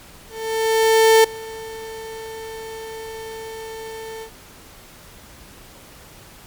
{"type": "tone with ADSR envelope", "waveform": "35% pulse", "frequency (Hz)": 445.4, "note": "A4", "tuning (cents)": 21, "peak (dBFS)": -7, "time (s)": [0.29, 4.31], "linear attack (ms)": 950, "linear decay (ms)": 6, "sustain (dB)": -22, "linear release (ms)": 89, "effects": ["pink hiss -44 dBFS RMS until 6.46 s", "MP3 96 kbps"]}